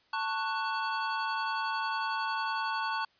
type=chord; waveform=square; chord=F# minor; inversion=first; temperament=equal with one note detuned; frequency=890.2 / 1108.7 / 1480 Hz; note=A5 / C#6 / F#6; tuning=+20 / 0 / 0 cents; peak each=-34 / -36 / -36 dBFS; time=0.13-3.05 s; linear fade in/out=5 ms; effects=white hiss -67 dBFS RMS until 3.19 s + resampled to 11025 Hz